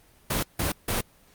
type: noise bursts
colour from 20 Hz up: pink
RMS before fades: -26 dBFS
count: 3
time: 0.3-1.01 s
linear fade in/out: 5 ms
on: 130 ms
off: 160 ms
effects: pink hiss -58 dBFS RMS until 1.34 s + Opus 32 kbps